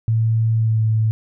sine tone with pitch glide, 112.5 to 110.12 Hz, A2 to A2, +39 to +2 cents, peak -14 dBFS, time 0.08-1.11 s, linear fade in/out 0 ms, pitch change -37 cents, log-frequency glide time 0.54-0.82 s, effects none

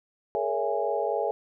sine tone cluster, 420.2 / 464.4 / 563 / 664 / 825 Hz, G#4 / A#4 / C#5 / E5 / G#5, +20 / -7 / +27 / +12 / -12 cents, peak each -31 dBFS, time 0.35-1.31 s, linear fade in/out 0 ms, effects none

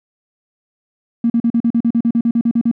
triangle tone bursts, 233.1 Hz, A#3, in tune, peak -7 dBFS, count 15, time 1.24-2.714 s, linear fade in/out 5 ms, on 60 ms, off 41 ms, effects tanh soft clip ceiling -9 dBFS

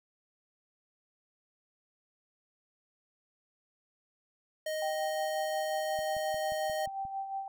square tone, 622.3 Hz, D#5, in tune, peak -33 dBFS, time 4.66-6.86 s, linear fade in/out 5 ms
sine tone with tremolo, 780 Hz, G5, 9 cents flat, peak -32 dBFS, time 4.82-7.48 s, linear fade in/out 2 ms, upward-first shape sine, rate 5.6 Hz, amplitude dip 55%
click train, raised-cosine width 5 ms, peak -38 dBFS, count 7, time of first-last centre 5.99-7.052 s, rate 5.65 Hz
effects none

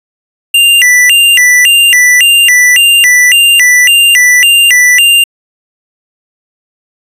square tone with vibrato, 2349 Hz, D7, in tune, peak -3 dBFS, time 0.54-5.24 s, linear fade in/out 5 ms, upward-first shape square, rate 1.8 Hz, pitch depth 300 cents each way, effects resampled to 32000 Hz

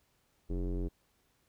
square tone with low-pass filter, 44.74 Hz, F1, 43 cents sharp, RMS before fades -34 dBFS, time 0.49-0.89 s, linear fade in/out 20 ms, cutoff 370 Hz, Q 3.3, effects pink hiss -73 dBFS RMS until 1.48 s

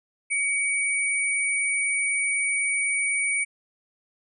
sine tone pair together, 2256 / 9024 Hz, C#7 / C#9, +30 / +30 cents, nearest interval 2 octaves, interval 2400 cents, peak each -23 / -28 dBFS, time 0.3-3.45 s, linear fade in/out 20 ms, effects none

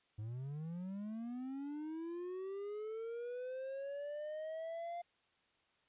triangle linear sweep, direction up, 102.8 to 698.5 Hz, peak -39 dBFS, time 0.18-5.02 s, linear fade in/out 10 ms, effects white hiss -75 dBFS RMS until 5.88 s + resampled to 8000 Hz

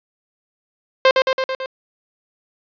sawtooth tone with echo, 525 Hz, C5, 6 cents sharp, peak -5 dBFS, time 1.05-1.11 s, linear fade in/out 2 ms, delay 110 ms, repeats 5, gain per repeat -3 dB, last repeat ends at 1.66 s, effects resampled to 11025 Hz + 7-bit

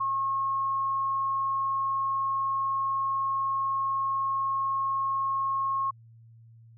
sine tone, 1084 Hz, C#6, 39 cents flat, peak -25 dBFS, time 0-5.91 s, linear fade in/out 10 ms, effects added 114 Hz sine -50 dBFS peak until 6.77 s

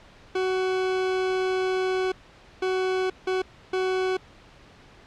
40% pulse tone bursts at uneven times, 373.8 Hz, F#4, 18 cents sharp, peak -22 dBFS, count 4, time 0.35-2.12 / 2.62-3.1 / 3.27-3.42 / 3.73-4.17 s, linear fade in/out 5 ms, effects pink hiss -51 dBFS RMS until 5.06 s + low-pass 4000 Hz 12 dB/octave

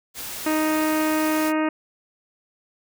white noise, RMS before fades -33 dBFS, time 0.14-1.53 s, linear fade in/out 50 ms
harmonic tone, 311.1 Hz, D#4, in tune, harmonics 1 / 2 / 3 / 4 / 5 / 6 / 7 / 8 / 9, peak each -21 / -27 / -30 / -31 / -35 / -34 / -38 / -37 / -42 dBFS, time 0.46-1.69 s, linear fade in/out 5 ms
effects none

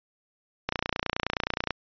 click train, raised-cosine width 0.3 ms, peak -10 dBFS, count 31, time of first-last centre 0.69-1.707 s, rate 29.5 Hz, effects resampled to 11025 Hz

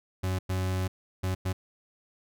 40% pulse tone bursts at uneven times, 93.2 Hz, F#2, 13 cents sharp, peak -26 dBFS, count 4, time 0.23-0.39 / 0.49-0.88 / 1.23-1.35 / 1.45-1.53 s, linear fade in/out 10 ms, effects none

